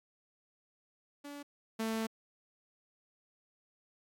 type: tone pair in turn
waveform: sawtooth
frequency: 287.3 / 222.8 Hz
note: D4 / A3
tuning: -38 / +22 cents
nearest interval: major third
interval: 440 cents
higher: first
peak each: -40 / -29 dBFS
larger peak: second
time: 1.24-1.43 / 1.79-2.07 s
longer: second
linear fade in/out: 10 ms
effects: AAC 64 kbps